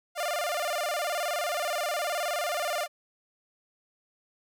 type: tone with vibrato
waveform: sawtooth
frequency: 646 Hz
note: E5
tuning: 35 cents flat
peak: -24 dBFS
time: 0.15-2.88 s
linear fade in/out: 50 ms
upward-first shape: square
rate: 19 Hz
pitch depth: 140 cents each way
effects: none